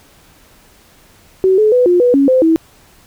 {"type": "tone with pitch steps", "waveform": "sine", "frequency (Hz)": [377.9, 429, 497, 354.8, 490.5, 277.3, 516, 324.4], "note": ["F#4", "A4", "B4", "F4", "B4", "C#4", "C5", "E4"], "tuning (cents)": [37, -44, 11, 27, -12, 1, -24, -28], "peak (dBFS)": -7, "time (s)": [1.44, 2.56], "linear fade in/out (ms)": 0, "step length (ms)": 140, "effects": ["pink hiss -47 dBFS RMS until 3.06 s"]}